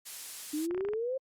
blue noise, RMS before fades -39 dBFS, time 0.05-0.67 s, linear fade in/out 20 ms
sine exponential sweep, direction up, 293.7 to 540 Hz, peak -30 dBFS, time 0.53-1.18 s, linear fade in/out 10 ms
clicks, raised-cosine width 0.5 ms, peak -28 dBFS, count 7, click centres 0.71 / 0.747 / 0.778 / 0.808 / 0.85 / 0.887 / 0.935 s
effects low-pass 11000 Hz 12 dB/octave + Opus 48 kbps

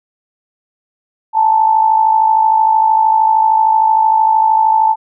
sine tone with amplitude modulation, 880 Hz, A5, in tune, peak -5 dBFS, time 1.33-4.96 s, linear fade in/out 50 ms, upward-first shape sine, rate 53.1 Hz, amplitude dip 60%, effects none

